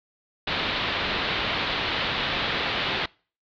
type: low-pass noise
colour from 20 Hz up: white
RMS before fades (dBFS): -27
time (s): 0.47-3.06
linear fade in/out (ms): 5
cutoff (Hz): 4000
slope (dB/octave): 48
effects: noise-tail reverb RT60 0.4 s tail -25 dB re dry